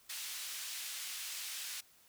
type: band-pass noise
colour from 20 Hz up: pink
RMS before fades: -43 dBFS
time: 0.09-1.81 s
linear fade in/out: 10 ms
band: 2700 to 16000 Hz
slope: 12 dB/octave
effects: white hiss -65 dBFS RMS until 2.08 s